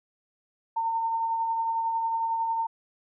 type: tone with tremolo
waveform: sine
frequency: 909 Hz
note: A#5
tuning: 44 cents flat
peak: -23 dBFS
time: 0.76-2.67 s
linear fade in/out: 10 ms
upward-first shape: triangle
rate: 11 Hz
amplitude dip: 35%
effects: none